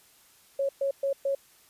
sine tone bursts, 551 Hz, C#5, 11 cents flat, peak -24 dBFS, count 4, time 0.59-1.35 s, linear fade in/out 5 ms, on 100 ms, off 120 ms, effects white hiss -59 dBFS RMS until 1.69 s + resampled to 32000 Hz

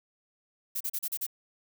violet noise bursts, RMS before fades -32 dBFS, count 6, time 0.75-1.266 s, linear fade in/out 10 ms, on 56 ms, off 36 ms, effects none

